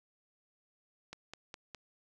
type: click train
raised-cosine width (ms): 0.2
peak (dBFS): -27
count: 4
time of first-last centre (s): 1.13-1.747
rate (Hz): 4.86
effects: none